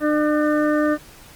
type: harmonic tone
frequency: 300.8 Hz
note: D4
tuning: 42 cents sharp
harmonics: 1 / 2 / 4 / 5 / 6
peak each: -18 / -21 / -27 / -30 / -30 dBFS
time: 0-0.98 s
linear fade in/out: 50 ms
effects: pink hiss -45 dBFS RMS until 1.35 s + Opus 32 kbps